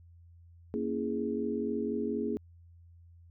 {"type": "chord", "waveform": "sine", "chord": "A# half-diminished seventh", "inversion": "none", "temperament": "equal", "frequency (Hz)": [233.1, 277.2, 329.6, 415.3], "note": ["A#3", "C#4", "E4", "G#4"], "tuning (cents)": [0, 0, 0, 0], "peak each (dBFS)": [-34, -37, -38, -34], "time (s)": [0.74, 2.37], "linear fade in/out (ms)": 0, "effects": ["added 85 Hz sine -53 dBFS peak until 3.3 s"]}